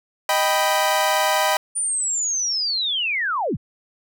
sawtooth chord, Eb augmented, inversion none, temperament equal, 622.3 / 784 / 987.8 Hz, Eb5 / G5 / B5, 0 / 0 / 0 cents, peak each -18 dBFS, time 0.29-1.57 s, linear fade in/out 2 ms
sine linear sweep, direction down, 9397 to 52 Hz, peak -20 dBFS, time 1.75-3.57 s, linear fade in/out 20 ms
effects none

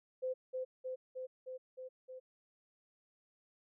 sine tone with echo, 514 Hz, C5, 31 cents flat, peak -34 dBFS, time 0.22-0.34 s, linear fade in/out 20 ms, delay 310 ms, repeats 6, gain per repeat -2 dB, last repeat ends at 2.2 s, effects none

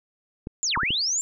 clicks, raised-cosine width 3 ms, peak -19 dBFS, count 4, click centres 0.471 / 0.775 / 0.833 / 0.906 s
sine linear two-way sweep, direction down then up, 7459 to 863 to 7459 Hz, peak -22 dBFS, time 0.63-1.21 s, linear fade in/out 0 ms, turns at 0.77 s
effects none

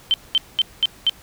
sine tone bursts, 3100 Hz, G7, 20 cents flat, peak -13 dBFS, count 5, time 0.11-1.095 s, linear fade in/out 0 ms, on 29 ms, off 210 ms, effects pink hiss -47 dBFS RMS until 1.22 s

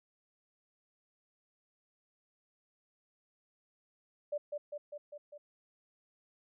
sine tone with echo, 587.3 Hz, D5, in tune, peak -32 dBFS, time 4.32-4.38 s, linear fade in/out 10 ms, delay 200 ms, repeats 5, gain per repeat -3 dB, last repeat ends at 5.38 s, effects none

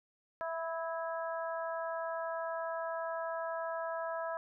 harmonic tone with a mistuned harmonic, 329.6 Hz, E4, in tune, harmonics 2 / 3 / 4 / 5, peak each -37 / -41 / -43 / -45 dBFS, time 0.41-4.37 s, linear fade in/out 0 ms, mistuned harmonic 4, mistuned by -23 cents, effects none

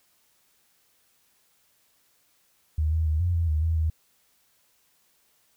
sine tone with pitch steps, 77.3 / 80.2 / 77.5 / 88 / 83.8 / 77 / 81.5 / 79.4 Hz, D#2 / E2 / D#2 / F2 / E2 / D#2 / E2 / D#2, -11 / -47 / -6 / +14 / +29 / -17 / -19 / +36 cents, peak -21 dBFS, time 2.78-3.9 s, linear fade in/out 5 ms, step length 140 ms, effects white hiss -66 dBFS RMS until 5.56 s

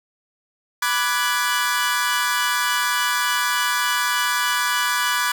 sawtooth chord, G# half-diminished seventh, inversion first, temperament equal with one note detuned, 987.8 / 1174.7 / 1480 / 1685.4 Hz, B5 / D6 / F#6 / G#6, 0 / 0 / 0 / +25 cents, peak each -21 dBFS, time 0.82-5.32 s, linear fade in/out 5 ms, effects none

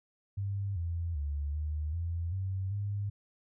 sine tone with pitch steps, 99.2 / 84.7 / 72.3 / 76.1 / 84.7 / 95.3 / 101.5 Hz, G2 / E2 / D2 / D#2 / E2 / G2 / G#2, +21 / +48 / -27 / -38 / +48 / -48 / -39 cents, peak -31 dBFS, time 0.37-3.1 s, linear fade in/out 10 ms, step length 390 ms, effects none

